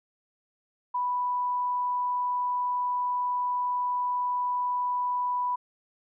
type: tone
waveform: sine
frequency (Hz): 987.8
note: B5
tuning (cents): 0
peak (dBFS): -25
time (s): 0.94-5.56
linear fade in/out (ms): 10
effects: none